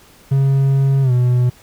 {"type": "tone with pitch glide", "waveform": "triangle", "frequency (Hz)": [136.5, 123.73], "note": ["C#3", "B2"], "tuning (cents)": [-26, 4], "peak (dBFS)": -9, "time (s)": [0.31, 1.5], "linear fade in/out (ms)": 10, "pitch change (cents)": -170, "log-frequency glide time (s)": [1.02, 1.12], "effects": ["pink hiss -47 dBFS RMS until 1.62 s"]}